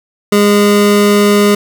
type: tone pair together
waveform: square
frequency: 205.2 / 410.5 Hz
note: G#3 / G#4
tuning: -21 / -20 cents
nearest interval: octave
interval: 1201 cents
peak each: -10 dBFS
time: 0.32-1.55 s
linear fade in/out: 5 ms
effects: none